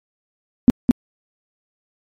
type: tone with echo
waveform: sine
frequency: 245 Hz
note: B3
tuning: 14 cents flat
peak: -4 dBFS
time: 0.68-0.7 s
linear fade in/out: 0 ms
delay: 210 ms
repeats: 1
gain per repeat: -2 dB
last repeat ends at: 0.91 s
effects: MP3 64 kbps